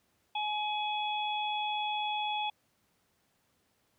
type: harmonic tone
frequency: 844 Hz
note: G#5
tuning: 28 cents sharp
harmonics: 1 / 3 / 4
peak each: -32 / -39 / -37 dBFS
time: 0.35-2.5 s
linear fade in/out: 5 ms
effects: pink hiss -73 dBFS RMS until 3.98 s + high-pass 80 Hz 12 dB/octave